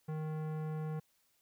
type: tone with tanh clipping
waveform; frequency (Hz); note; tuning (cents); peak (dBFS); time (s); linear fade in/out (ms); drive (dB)
sine; 155.56; D#3; 0; -38; 0.08-1; 10; 17
effects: white hiss -74 dBFS RMS until 1.41 s